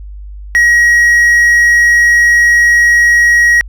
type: tone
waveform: triangle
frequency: 1900 Hz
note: A#6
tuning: 33 cents sharp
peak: -3 dBFS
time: 0.55-3.61 s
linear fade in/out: 0 ms
effects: added 50 Hz sine -25 dBFS peak until 3.68 s